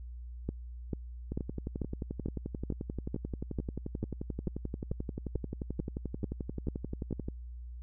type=two click trains; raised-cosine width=3 ms; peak=-23 / -20 dBFS; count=69 / 16; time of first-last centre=1.32-7.285 / 0.49-7.127 s; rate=11.4 / 2.26 Hz; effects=added 60 Hz sine -41 dBFS peak until 7.82 s